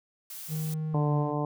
blue noise, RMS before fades -41 dBFS, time 0.3-0.74 s, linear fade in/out 2 ms
triangle tone with pitch glide, 156.1 to 144.81 Hz, D#3 to D3, +6 to -24 cents, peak -27 dBFS, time 0.48-1.35 s, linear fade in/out 50 ms, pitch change -130 cents, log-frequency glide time 0.91-1.12 s
harmonic tone, 147.9 Hz, D3, 13 cents sharp, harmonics 1 / 2 / 3 / 4 / 5 / 6 / 7, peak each -30 / -33 / -35 / -36 / -37 / -38 / -38 dBFS, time 0.94-1.45 s, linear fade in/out 2 ms
effects none

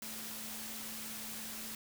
sine tone in noise, 220 Hz, A3, in tune, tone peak -51 dBFS, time 0.02-1.75 s, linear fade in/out 2 ms, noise white, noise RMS -44 dBFS, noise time 0.02-1.75 s, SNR -10 dB, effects none

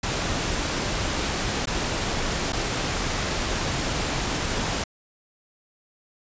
pink noise with dropouts, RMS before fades -26 dBFS, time 0.03-4.84 s, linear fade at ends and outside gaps 5 ms, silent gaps 1.657-1.671 / 2.523-2.53 s, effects resampled to 16000 Hz

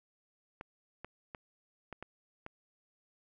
clicks, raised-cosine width 0.5 ms, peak -28 dBFS, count 6, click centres 0.611 / 1.046 / 1.348 / 1.927 / 2.026 / 2.464 s, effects none

